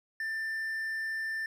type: tone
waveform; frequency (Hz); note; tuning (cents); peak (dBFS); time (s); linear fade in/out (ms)
triangle; 1782; A6; +22; -30; 0.2-1.46; 2
effects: none